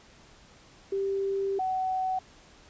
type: tone pair in turn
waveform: sine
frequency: 392 / 750.8 Hz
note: G4 / F#5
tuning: 0 / +25 cents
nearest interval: major seventh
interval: 1125 cents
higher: second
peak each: -26 dBFS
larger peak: neither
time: 0.92-1.59 / 1.59-2.19 s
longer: first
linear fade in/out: 5 ms
effects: pink hiss -55 dBFS RMS until 2.69 s + resampled to 16000 Hz